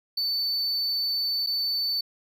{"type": "tone with dropouts", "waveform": "triangle", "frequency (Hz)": 4514, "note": "C#8", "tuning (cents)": 31, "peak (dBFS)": -23, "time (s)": [0.17, 2.01], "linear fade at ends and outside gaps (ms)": 5, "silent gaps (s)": [1.464, 1.47], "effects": []}